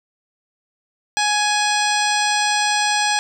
harmonic tone, 835 Hz, G#5, 9 cents sharp, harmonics 1 / 2 / 3 / 4 / 5 / 6 / 7 / 9 / 10, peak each -20 / -23 / -25 / -26 / -27 / -28 / -28 / -30 / -30 dBFS, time 1.17-3.19 s, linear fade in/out 0 ms, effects 8-bit

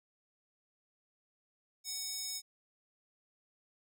square tone with high-pass filter, 749 Hz, F#5, 21 cents sharp, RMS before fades -40 dBFS, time 1.84-2.42 s, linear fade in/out 50 ms, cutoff 5600 Hz, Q 2.6, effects none

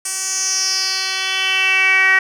10% pulse tone with band-pass filter sweep, 380.3 Hz, F#4, 48 cents sharp, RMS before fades -17 dBFS, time 0.05-2.19 s, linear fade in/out 5 ms, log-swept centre 8200 to 1900 Hz, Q 4.8, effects none

